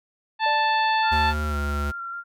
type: harmonic tone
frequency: 880 Hz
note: A5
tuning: in tune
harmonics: 1 / 2 / 3 / 4 / 5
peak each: -20 / -26 / -30 / -32 / -34 dBFS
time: 0.39-1.34 s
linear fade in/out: 50 ms
type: tone with exponential decay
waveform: sine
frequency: 594 Hz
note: D5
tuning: 20 cents sharp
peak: -27 dBFS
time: 0.46-1.48 s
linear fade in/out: 2 ms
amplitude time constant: 220 ms
type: tone with vibrato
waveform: sine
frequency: 1380 Hz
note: F6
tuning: 21 cents flat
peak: -30 dBFS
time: 1.02-2.24 s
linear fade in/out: 50 ms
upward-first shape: square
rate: 3.6 Hz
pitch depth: 14 cents each way
type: tone with pitch glide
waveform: square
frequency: 75.4 to 72.25 Hz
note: D2 to D2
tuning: +46 to -28 cents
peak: -25 dBFS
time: 1.11-1.92 s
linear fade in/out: 20 ms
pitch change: -74 cents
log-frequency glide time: 1.48-1.57 s
effects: none